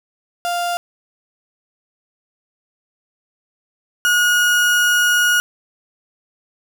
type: tone pair in turn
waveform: 35% pulse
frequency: 698.5 / 1445.4 Hz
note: F5 / F#6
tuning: 0 / -41 cents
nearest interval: octave + minor second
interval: 1259 cents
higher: second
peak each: -17 / -11 dBFS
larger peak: second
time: 0.45-0.77 / 4.05-5.4 s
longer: second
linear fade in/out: 0 ms
effects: none

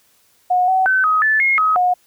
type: tone with pitch steps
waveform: sine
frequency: 726 / 754 / 1526 / 1262 / 1747 / 2152 / 1269 / 723 Hz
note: F#5 / F#5 / G6 / D#6 / A6 / C7 / D#6 / F#5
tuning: -33 / +32 / -47 / +24 / -13 / +48 / +34 / -40 cents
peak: -12 dBFS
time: 0.5-1.94 s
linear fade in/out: 10 ms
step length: 180 ms
effects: white hiss -57 dBFS RMS until 2.06 s

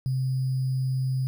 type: tone with sample-and-hold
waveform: sine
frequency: 130.81 Hz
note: C3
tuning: in tune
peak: -23 dBFS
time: 0.06-1.27 s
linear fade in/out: 0 ms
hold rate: 4900 Hz
effects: none

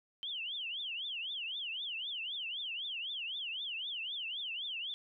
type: tone with vibrato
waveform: sine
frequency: 3064 Hz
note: G7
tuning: 40 cents flat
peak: -37 dBFS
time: 0.23-4.94 s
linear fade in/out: 0 ms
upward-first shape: triangle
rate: 3.9 Hz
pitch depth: 300 cents each way
effects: none

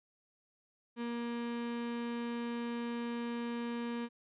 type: tone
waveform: 35% pulse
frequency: 236.4 Hz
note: A#3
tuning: 24 cents sharp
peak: -34 dBFS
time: 0.96-4.09 s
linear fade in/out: 50 ms
effects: resampled to 8000 Hz

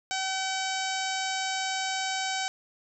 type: harmonic tone with a mistuned harmonic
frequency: 763 Hz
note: G5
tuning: 47 cents flat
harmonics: 1 / 2 / 3 / 4 / 5 / 6 / 7 / 8 / 9 / 10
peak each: -32 / -35 / -37 / -38 / -39 / -40 / -40 / -41 / -42 / -42 dBFS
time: 0.11-2.48 s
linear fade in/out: 0 ms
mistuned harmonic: 7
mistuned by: +15 cents
effects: none

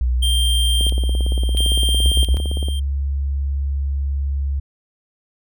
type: tone with vibrato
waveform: sine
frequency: 61 Hz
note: B1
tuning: 21 cents flat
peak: -15 dBFS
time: 0.01-2.37 s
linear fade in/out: 0 ms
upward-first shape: square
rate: 1.1 Hz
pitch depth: 15 cents each way
type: tone with tremolo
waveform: square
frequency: 3175 Hz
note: G7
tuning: 21 cents sharp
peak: -19 dBFS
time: 0.22-2.8 s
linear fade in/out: 10 ms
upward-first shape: square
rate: 0.74 Hz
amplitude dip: 75%
type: click train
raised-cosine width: 2 ms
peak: -16 dBFS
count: 34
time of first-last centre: 0.81-2.685 s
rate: 17.6 Hz
type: tone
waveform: sine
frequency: 69.3 Hz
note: C#2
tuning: in tune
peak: -18 dBFS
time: 2.03-4.6 s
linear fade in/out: 10 ms
effects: none

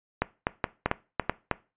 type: clicks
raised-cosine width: 0.5 ms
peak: -8 dBFS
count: 8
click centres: 0.22 / 0.469 / 0.642 / 0.86 / 0.914 / 1.197 / 1.296 / 1.513 s
effects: noise-tail reverb RT60 0.3 s tail -19 dB re dry + resampled to 8000 Hz

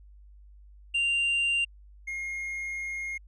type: tone pair in turn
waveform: triangle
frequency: 2780 / 2141 Hz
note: F7 / C7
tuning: -9 / +39 cents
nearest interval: perfect fourth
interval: 452 cents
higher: first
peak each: -22 / -30 dBFS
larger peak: first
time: 0.94-1.65 / 2.07-3.18 s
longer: second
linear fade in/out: 10 ms
effects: added 50 Hz sine -49 dBFS peak until 3.27 s + resampled to 24000 Hz

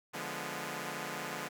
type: chord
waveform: 5% pulse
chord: D diminished seventh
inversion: none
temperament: equal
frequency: 146.83 / 174.61 / 207.7 / 246.9 Hz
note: D3 / F3 / Ab3 / Cb4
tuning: 0 / 0 / 0 / 0 cents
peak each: -32 dBFS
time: 0.13-1.49 s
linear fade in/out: 20 ms
effects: none

